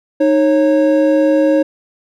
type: tone pair together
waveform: triangle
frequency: 309.2 / 547.6 Hz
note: D#4 / C#5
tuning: -11 / -21 cents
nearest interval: minor seventh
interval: 990 cents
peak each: -10 dBFS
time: 0.2-1.63 s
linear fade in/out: 10 ms
effects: none